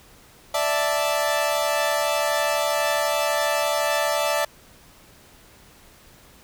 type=chord; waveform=sawtooth; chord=D suspended second; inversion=none; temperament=equal; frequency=587.3 / 659.3 / 880 Hz; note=D5 / E5 / A5; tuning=0 / 0 / 0 cents; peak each=-20 / -21 / -23 dBFS; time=0.54-4.45 s; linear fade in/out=5 ms; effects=pink hiss -51 dBFS RMS until 6.43 s